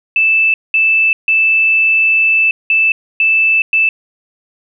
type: tone bursts at uneven times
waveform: sine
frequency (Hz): 2637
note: E7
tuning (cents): 0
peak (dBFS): -8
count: 6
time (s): 0.16-0.54 / 0.74-1.13 / 1.28-2.51 / 2.7-2.92 / 3.2-3.62 / 3.73-3.89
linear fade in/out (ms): 2
effects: none